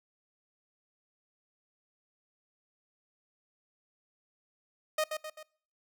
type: tone with echo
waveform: sawtooth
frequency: 620 Hz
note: D#5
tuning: 6 cents flat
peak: -23 dBFS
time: 4.98-5.04 s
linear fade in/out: 5 ms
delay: 130 ms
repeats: 3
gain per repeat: -6 dB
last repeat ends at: 5.43 s
effects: noise-tail reverb RT60 0.5 s tail -23 dB re dry